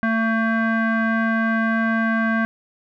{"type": "tone with low-pass filter", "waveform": "square", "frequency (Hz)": 224.8, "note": "A3", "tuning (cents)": 37, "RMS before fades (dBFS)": -20, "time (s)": [0.03, 2.45], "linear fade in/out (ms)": 0, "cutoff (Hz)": 1600, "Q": 4.7, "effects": []}